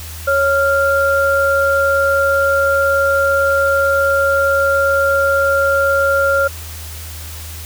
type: tone pair together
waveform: sine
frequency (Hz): 552 / 1391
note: C#5 / F6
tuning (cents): -7 / -7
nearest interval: octave + major third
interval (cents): 1600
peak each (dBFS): -14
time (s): 0.27-6.48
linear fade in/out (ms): 10
effects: added 80 Hz sine -29 dBFS peak until 7.65 s + white hiss -33 dBFS RMS until 7.65 s